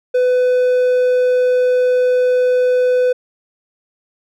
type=tone; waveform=triangle; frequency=501 Hz; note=B4; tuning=25 cents sharp; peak=-9 dBFS; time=0.14-3.13 s; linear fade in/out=10 ms; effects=none